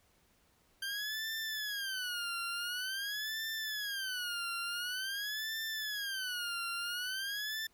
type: tone with vibrato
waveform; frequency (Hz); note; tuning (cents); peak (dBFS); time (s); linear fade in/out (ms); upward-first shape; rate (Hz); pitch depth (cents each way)
20% pulse; 1568; G6; 0; -31; 0.82-7.67; 5; sine; 0.47; 220
effects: pink hiss -70 dBFS RMS until 7.73 s